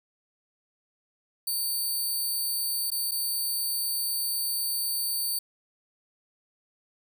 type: tone with dropouts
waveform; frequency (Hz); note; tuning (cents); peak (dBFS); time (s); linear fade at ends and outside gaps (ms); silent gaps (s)
5% pulse; 4568; D8; -49; -20; 1.47-5.39; 5; 2.904-2.916 / 3.112-3.117
effects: none